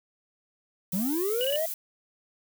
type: noise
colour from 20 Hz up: violet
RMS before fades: -34 dBFS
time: 0.92-1.74 s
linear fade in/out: 2 ms
type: linear sweep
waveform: triangle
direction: up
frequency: 170 to 663 Hz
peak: -24 dBFS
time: 0.93-1.66 s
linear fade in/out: 5 ms
type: tone bursts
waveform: sine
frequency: 2928 Hz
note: F#7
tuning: 19 cents flat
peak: -29 dBFS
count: 3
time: 1.41-1.559 s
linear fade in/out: 0 ms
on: 35 ms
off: 22 ms
effects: none